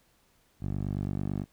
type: tone with band-pass filter sweep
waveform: 10% pulse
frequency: 49 Hz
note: G1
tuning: in tune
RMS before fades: -32 dBFS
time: 0.6-1.46 s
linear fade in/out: 50 ms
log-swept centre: 100 to 180 Hz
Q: 0.74
effects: pink hiss -67 dBFS RMS until 1.52 s